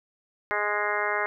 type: harmonic tone with a mistuned harmonic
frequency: 207.7 Hz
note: G#3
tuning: in tune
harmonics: 2 / 3 / 4 / 5 / 6 / 7 / 8 / 9 / 10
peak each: -33 / -33 / -33 / -33 / -33 / -33 / -33 / -33 / -33 dBFS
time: 0.51-1.26 s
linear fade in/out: 0 ms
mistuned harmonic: 10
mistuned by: +18 cents
effects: none